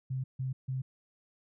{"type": "tone bursts", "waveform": "sine", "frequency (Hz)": 130.81, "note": "C3", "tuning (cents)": 0, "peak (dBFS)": -31, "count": 3, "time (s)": [0.1, 0.82], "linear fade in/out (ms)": 10, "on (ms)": 140, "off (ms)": 150, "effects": []}